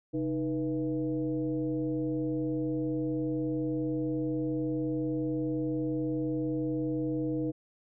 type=tone with frequency modulation; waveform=sine; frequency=311.2 Hz; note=D#4; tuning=in tune; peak=-28 dBFS; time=0.13-7.52 s; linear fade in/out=20 ms; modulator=177 Hz; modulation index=0.9; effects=none